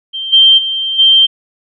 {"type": "tone with level steps", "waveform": "sine", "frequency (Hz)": 3145, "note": "G7", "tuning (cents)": 5, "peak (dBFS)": [-18, -3, -14, -4], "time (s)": [0.13, 1.27], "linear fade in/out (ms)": 20, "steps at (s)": [0.32, 0.57, 0.98], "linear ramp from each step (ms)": 20, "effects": []}